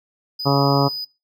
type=tone; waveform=triangle; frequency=4978 Hz; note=D#8; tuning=in tune; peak=-24 dBFS; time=0.39-1.05 s; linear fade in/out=10 ms
type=harmonic tone; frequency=139.6 Hz; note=C#3; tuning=13 cents sharp; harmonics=1 / 2 / 3 / 4 / 5 / 6 / 7 / 8 / 9; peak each=-18 / -21 / -23 / -24 / -25 / -26 / -26 / -27 / -28 dBFS; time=0.45-0.89 s; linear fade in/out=20 ms
effects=noise-tail reverb RT60 0.3 s tail -25 dB re dry